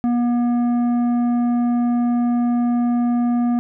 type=tone with tanh clipping; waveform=sine; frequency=240.4 Hz; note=B3; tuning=46 cents flat; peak=-17 dBFS; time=0.04-3.59 s; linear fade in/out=0 ms; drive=9 dB; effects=none